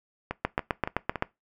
two click trains, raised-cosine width 0.5 ms, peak -15 / -9 dBFS, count 4 / 7, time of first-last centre 0.31-1.157 / 0.45-1.224 s, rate 3.54 / 7.75 Hz, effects noise-tail reverb RT60 0.2 s tail -21 dB re dry

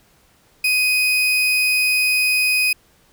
35% pulse tone, 2500 Hz, D#7, 8 cents sharp, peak -13 dBFS, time 0.64-2.73 s, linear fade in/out 5 ms, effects pink hiss -56 dBFS RMS until 3.12 s

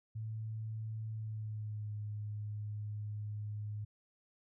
sine tone with pitch glide, 110 to 105.09 Hz, A2 to G#2, 0 to +21 cents, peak -38 dBFS, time 0.15-3.85 s, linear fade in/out 10 ms, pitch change -79 cents, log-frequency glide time 1.11-1.93 s, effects none

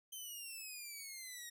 10% pulse exponential sweep, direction down, 3121 to 1871 Hz, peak -38 dBFS, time 0.12-1.5 s, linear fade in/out 10 ms, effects none

